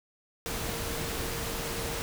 sine tone in noise, 461.5 Hz, A#4, 17 cents flat, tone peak -41 dBFS, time 0.46-2.02 s, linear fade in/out 0 ms, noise pink, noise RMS -34 dBFS, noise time 0.46-2.02 s, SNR -10 dB, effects none

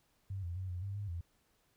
sine tone with pitch steps, 96.9 / 86.3 / 93.8 / 89.1 / 98.8 / 102.1 / 85.3 Hz, G2 / F2 / F#2 / F2 / G2 / G#2 / F2, -20 / -20 / +24 / +35 / +14 / -29 / -40 cents, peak -37 dBFS, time 0.3-1.21 s, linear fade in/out 5 ms, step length 130 ms, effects pink hiss -74 dBFS RMS until 1.76 s

